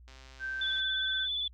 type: click train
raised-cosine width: 0.2 ms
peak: -36 dBFS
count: 96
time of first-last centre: 0.08-0.8 s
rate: 132 Hz
type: tone with pitch glide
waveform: sine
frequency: 1557 to 1540.9 Hz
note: G6 to G6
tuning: -12 to -30 cents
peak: -33 dBFS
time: 0.39-1.28 s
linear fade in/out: 50 ms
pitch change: -18 cents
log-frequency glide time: 0.61-1.01 s
type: tone with vibrato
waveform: sine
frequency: 3477 Hz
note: A7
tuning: 21 cents flat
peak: -30 dBFS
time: 0.61-1.48 s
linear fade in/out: 5 ms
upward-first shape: sine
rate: 17 Hz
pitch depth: 25 cents each way
effects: added 60 Hz sine -51 dBFS peak until 1.53 s + Opus 48 kbps